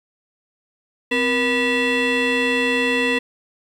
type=tone with frequency modulation; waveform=sine; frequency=1211 Hz; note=D#6; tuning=47 cents flat; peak=-14 dBFS; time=1.11-3.19 s; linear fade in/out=10 ms; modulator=735 Hz; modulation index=2.5; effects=tanh soft clip ceiling -15 dBFS + 8-bit